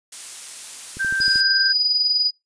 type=noise; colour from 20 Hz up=blue; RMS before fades=-32 dBFS; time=0.12-1.41 s; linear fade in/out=5 ms
type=click train; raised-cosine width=3 ms; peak=-24 dBFS; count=6; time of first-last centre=0.97-1.358 s; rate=12.9 Hz
type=tone; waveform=sine; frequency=1568 Hz; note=G6; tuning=in tune; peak=-19 dBFS; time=0.99-1.73 s; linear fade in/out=20 ms
type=tone with tremolo; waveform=sine; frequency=4934 Hz; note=D#8; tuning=15 cents flat; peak=-14 dBFS; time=1.2-2.31 s; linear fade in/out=20 ms; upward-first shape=sine; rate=20 Hz; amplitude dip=50%
effects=noise-tail reverb RT60 0.2 s tail -26 dB re dry + resampled to 22050 Hz